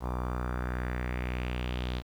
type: tone with low-pass filter sweep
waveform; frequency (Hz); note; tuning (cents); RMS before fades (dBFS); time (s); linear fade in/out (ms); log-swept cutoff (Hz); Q
sawtooth; 61.74; B1; 0; -33; 0-2.03; 50; 1000 to 3800; 3
effects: 9-bit